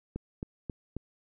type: click train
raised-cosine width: 3 ms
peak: -22 dBFS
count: 4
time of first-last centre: 0.16-0.966 s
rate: 3.72 Hz
effects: none